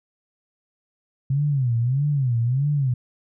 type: tone with vibrato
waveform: sine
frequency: 130.81 Hz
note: C3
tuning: in tune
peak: -18 dBFS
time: 1.3-2.94 s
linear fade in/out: 5 ms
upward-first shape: sine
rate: 1.6 Hz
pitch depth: 210 cents each way
effects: none